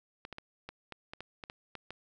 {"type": "clicks", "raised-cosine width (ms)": 0.3, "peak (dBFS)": -26, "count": 11, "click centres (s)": [0.251, 0.327, 0.384, 0.69, 0.923, 1.135, 1.206, 1.438, 1.499, 1.753, 1.906], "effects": []}